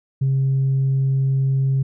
sine tone, 134.7 Hz, C#3, 49 cents flat, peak -14 dBFS, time 0.21-1.83 s, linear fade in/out 10 ms, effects tanh soft clip ceiling -13 dBFS

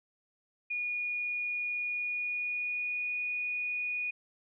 sine tone with pitch glide, 2446 to 2463 Hz, D#7 to D#7, -30 to -18 cents, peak -31 dBFS, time 0.7-4.11 s, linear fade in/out 10 ms, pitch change +12 cents, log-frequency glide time 1.84-3.18 s, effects none

